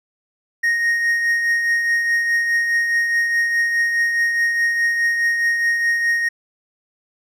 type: tone with tremolo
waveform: triangle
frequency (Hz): 1864.7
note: A#6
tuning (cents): 0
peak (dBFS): -12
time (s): 0.63-6.29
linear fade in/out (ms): 10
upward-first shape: triangle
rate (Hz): 4.8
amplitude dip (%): 45
effects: none